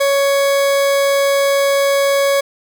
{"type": "tone", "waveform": "40% pulse", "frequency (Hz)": 557, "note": "C#5", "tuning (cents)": 8, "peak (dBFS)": -11, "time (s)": [0, 2.41], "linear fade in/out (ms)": 10, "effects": []}